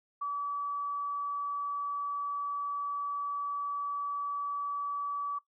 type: tone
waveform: sine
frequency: 1147 Hz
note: D6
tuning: 41 cents flat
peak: -31 dBFS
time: 0.21-5.39 s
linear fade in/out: 10 ms
effects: noise-tail reverb RT60 0.1 s tail -19 dB re dry